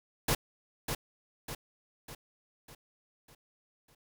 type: noise with echo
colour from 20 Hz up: pink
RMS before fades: -28 dBFS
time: 0.28-0.35 s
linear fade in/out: 5 ms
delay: 600 ms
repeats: 6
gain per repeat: -6 dB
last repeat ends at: 3.95 s
effects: none